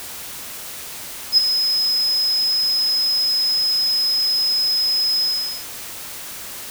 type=tone with ADSR envelope; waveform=sine; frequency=5090 Hz; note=D#8; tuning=39 cents sharp; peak=-7 dBFS; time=1.32-5.66 s; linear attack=55 ms; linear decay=13 ms; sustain=-9 dB; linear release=430 ms; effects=white hiss -33 dBFS RMS until 6.7 s